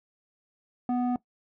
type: tone with low-pass filter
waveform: square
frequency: 246.9 Hz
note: B3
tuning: in tune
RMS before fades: -27 dBFS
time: 0.89-1.16 s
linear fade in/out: 2 ms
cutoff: 760 Hz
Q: 1.7
effects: noise-tail reverb RT60 0.1 s tail -18 dB re dry